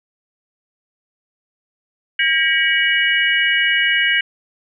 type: tone cluster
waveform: sine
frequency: 1615 / 1914 / 2258 / 2915 Hz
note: G#6 / A#6 / C#7 / F#7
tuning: -49 / +45 / +31 / -26 cents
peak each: -19 dBFS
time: 2.19-4.21 s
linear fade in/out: 5 ms
effects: none